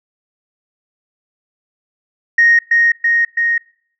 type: tone with echo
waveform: sine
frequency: 1864.7 Hz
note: A#6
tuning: in tune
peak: -6 dBFS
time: 2.38-2.59 s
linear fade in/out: 5 ms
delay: 330 ms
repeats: 3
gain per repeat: -2 dB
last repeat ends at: 3.58 s
effects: noise-tail reverb RT60 0.6 s tail -24 dB re dry + tanh soft clip ceiling -2 dBFS